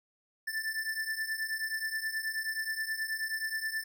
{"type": "beating tone pair", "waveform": "square", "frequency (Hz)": [1760, 1769.4], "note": ["A6", "A6"], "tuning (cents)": [0, 9], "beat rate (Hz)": 9.4, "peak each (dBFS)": [-38, -35], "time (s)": [0.47, 3.84], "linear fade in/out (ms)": 10, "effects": []}